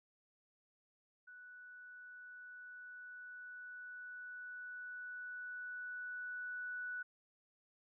sine tone with level ramp, 1480 Hz, F#6, in tune, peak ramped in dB -53 to -40 dBFS, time 1.27-7.03 s, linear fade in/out 10 ms, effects none

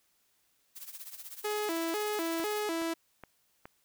blue noise with tremolo, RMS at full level -42 dBFS, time 0.75-2.64 s, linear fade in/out 20 ms, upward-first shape triangle, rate 16 Hz, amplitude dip 85%
sawtooth tone with vibrato, 372.7 Hz, F#4, 13 cents sharp, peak -27 dBFS, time 1.44-2.94 s, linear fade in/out 10 ms, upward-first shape square, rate 2 Hz, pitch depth 210 cents each way
click train, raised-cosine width 0.5 ms, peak -30 dBFS, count 4, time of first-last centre 2.4-3.655 s, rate 2.39 Hz
effects white hiss -72 dBFS RMS until 3.84 s

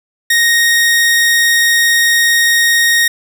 sawtooth tone, 1864.7 Hz, A#6, in tune, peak -5 dBFS, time 0.3-3.08 s, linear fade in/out 5 ms, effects none

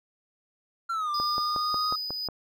triangle linear two-way sweep, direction down then up, 1382 to 1186 to 1257 Hz, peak -25 dBFS, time 0.89-1.96 s, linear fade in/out 10 ms, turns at 1.11 s
triangle tone with tremolo, 4978 Hz, D#8, in tune, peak -27 dBFS, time 1.14-2.28 s, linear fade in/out 5 ms, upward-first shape triangle, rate 1.8 Hz, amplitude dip 35%
click train, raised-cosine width 1 ms, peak -21 dBFS, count 7, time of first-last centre 1.2-2.287 s, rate 5.52 Hz
effects none

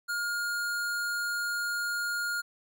square tone, 1420 Hz, F6, 28 cents sharp, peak -30 dBFS, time 0.08-2.42 s, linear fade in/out 20 ms, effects none

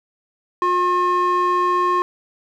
square tone with band-pass filter, 358.5 Hz, F4, 45 cents sharp, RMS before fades -18 dBFS, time 0.62-2.02 s, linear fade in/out 0 ms, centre 930 Hz, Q 4, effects none

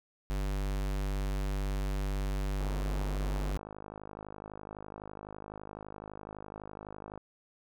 square tone, 49 Hz, G1, in tune, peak -31 dBFS, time 0.3-3.57 s, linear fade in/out 0 ms
click train, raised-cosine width 1 ms, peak -29 dBFS, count 238, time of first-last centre 2.61-7.176 s, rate 51.9 Hz
effects none

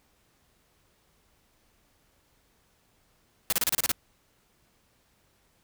white noise bursts, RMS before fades -25 dBFS, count 8, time 3.5-3.917 s, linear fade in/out 0 ms, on 25 ms, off 31 ms, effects pink hiss -67 dBFS RMS until 5.63 s

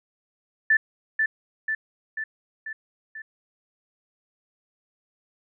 sine tone with echo, 1760 Hz, A6, in tune, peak -15 dBFS, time 0.7-0.77 s, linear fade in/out 5 ms, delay 490 ms, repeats 5, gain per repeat -4 dB, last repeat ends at 3.22 s, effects none

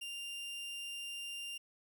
40% pulse tone, 2793 Hz, F7, 1 cent flat, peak -40 dBFS, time 0.01-1.58 s, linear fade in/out 10 ms, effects none

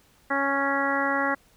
harmonic tone, 277.2 Hz, C#4, in tune, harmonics 1 / 2 / 3 / 4 / 5 / 6 / 7, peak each -30 / -30 / -30 / -30 / -30 / -30 / -30 dBFS, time 0.3-1.35 s, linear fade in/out 10 ms, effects pink hiss -60 dBFS RMS until 1.56 s

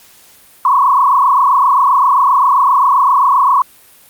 sine tone with frequency modulation, 1058 Hz, C6, 19 cents sharp, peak -7 dBFS, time 0.65-3.62 s, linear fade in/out 2 ms, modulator 27.6 Hz, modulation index 3, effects white hiss -44 dBFS RMS until 4.09 s + Opus 48 kbps

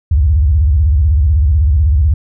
sine tone with vibrato, 73.42 Hz, D2, in tune, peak -7 dBFS, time 0.11-2.14 s, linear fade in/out 5 ms, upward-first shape square, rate 16 Hz, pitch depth 230 cents each way, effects none

